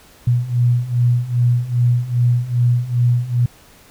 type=beating tone pair; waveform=sine; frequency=120 / 122.5 Hz; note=B2 / B2; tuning=-49 / -14 cents; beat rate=2.5 Hz; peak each=-18 / -15 dBFS; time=0.27-3.46 s; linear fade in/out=5 ms; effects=pink hiss -47 dBFS RMS until 3.9 s